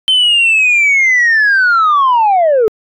sine linear sweep, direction down, 3100 to 413.9 Hz, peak -5 dBFS, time 0.08-2.68 s, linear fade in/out 0 ms, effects tanh soft clip ceiling -5 dBFS

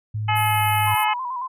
sine tone with pitch glide, 107 to 103.18 Hz, A2 to G#2, -48 to -11 cents, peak -23 dBFS, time 0.14-0.95 s, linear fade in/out 10 ms, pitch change -63 cents, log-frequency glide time 0.42-0.67 s
harmonic tone, 426.4 Hz, G#4, 46 cents sharp, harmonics 2 / 3 / 4 / 5 / 6 / 7, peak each -20 / -27 / -32 / -27 / -29 / -30 dBFS, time 0.28-1.14 s, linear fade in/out 10 ms
pink high-pass noise, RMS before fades -30 dBFS, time 0.35-1.05 s, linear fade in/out 20 ms, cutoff 9400 Hz, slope 96 dB/octave
sine tone with vibrato, 1004 Hz, B5, 28 cents sharp, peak -25 dBFS, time 0.86-1.48 s, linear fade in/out 20 ms, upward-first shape square, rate 9 Hz, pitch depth 58 cents each way
effects resampled to 32000 Hz

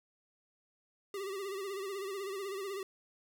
square tone with vibrato, 392 Hz, G4, in tune, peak -38 dBFS, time 1.14-2.83 s, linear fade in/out 2 ms, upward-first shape sine, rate 16 Hz, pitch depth 72 cents each way, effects none

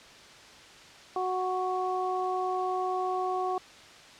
harmonic tone, 369.6 Hz, F#4, 2 cents flat, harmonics 1 / 2 / 3, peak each -32 / -30 / -34 dBFS, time 1.16-3.58 s, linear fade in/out 2 ms, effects white hiss -50 dBFS RMS until 4.19 s + low-pass 5000 Hz 12 dB/octave

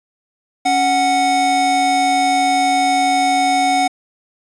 square tone pair together, 277.2 / 739.4 Hz, C#4 / F#5, 0 / -1 cents, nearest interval octave + perfect fourth, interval 1699 cents, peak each -22 / -14 dBFS, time 0.65-3.88 s, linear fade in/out 10 ms, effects resampled to 22050 Hz

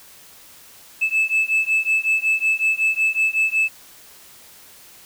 sine beating tone pair, 2615 / 2620.4 Hz, E7 / E7, -15 / -11 cents, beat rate 5.4 Hz, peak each -18 dBFS, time 1.01-3.69 s, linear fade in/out 20 ms, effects tanh soft clip ceiling -13 dBFS + white hiss -46 dBFS RMS until 5.05 s

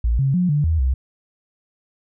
sine tone with pitch steps, 57.8 / 135.7 / 179.6 / 146.9 / 80.6 / 65 Hz, A#1 / C#3 / F3 / D3 / E2 / C2, -14 / -36 / +49 / +1 / -38 / -11 cents, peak -15 dBFS, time 0.04-0.94 s, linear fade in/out 5 ms, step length 150 ms, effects none

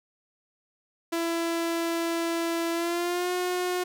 sawtooth tone with pitch glide, 334.6 to 360.7 Hz, E4 to F#4, +26 to -44 cents, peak -22 dBFS, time 1.12-3.84 s, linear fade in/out 10 ms, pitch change +130 cents, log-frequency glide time 2.72-3.31 s, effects none

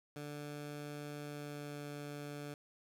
15% pulse tone with pitch glide, 146.83 to 145.65 Hz, D3 to D3, 0 to -14 cents, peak -37 dBFS, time 0.16-2.54 s, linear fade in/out 2 ms, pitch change -14 cents, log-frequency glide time 1.22-1.84 s, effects none

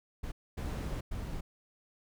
brown noise bursts at uneven times, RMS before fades -37 dBFS, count 3, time 0.23-0.32 / 0.57-1.01 / 1.11-1.41 s, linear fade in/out 10 ms, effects none

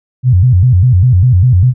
sine tone with vibrato, 107.1 Hz, A2, 46 cents flat, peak -4 dBFS, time 0.23-1.74 s, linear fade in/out 50 ms, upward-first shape square, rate 5 Hz, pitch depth 290 cents each way, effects none

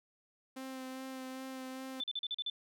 sawtooth tone with vibrato, 261.6 Hz, C4, in tune, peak -38 dBFS, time 0.56-2.01 s, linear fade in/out 10 ms, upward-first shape sine, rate 2.5 Hz, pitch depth 15 cents each way
sine tone bursts, 3520 Hz, A7, in tune, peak -34 dBFS, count 7, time 2-2.499 s, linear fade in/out 2 ms, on 37 ms, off 40 ms
effects none

